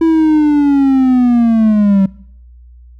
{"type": "linear sweep", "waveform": "triangle", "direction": "down", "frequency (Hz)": [329.6, 191], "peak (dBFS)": -5, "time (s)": [0.01, 2.06], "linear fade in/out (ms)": 5, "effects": ["noise-tail reverb RT60 0.7 s tail -23 dB re dry", "added 60 Hz sine -36 dBFS peak until 2.99 s"]}